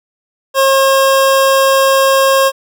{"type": "tone", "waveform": "25% pulse", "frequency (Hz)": 539, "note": "C#5", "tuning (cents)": -49, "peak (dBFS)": -4, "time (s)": [0.54, 2.52], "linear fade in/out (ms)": 50, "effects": []}